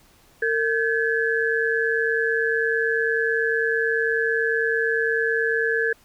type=tone cluster; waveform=sine; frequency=455.2 / 1554 / 1703 Hz; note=A#4 / G6 / G#6; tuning=-41 / -16 / +43 cents; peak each=-23 / -26 / -23 dBFS; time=0.42-5.93 s; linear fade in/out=5 ms; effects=pink hiss -56 dBFS RMS until 6.04 s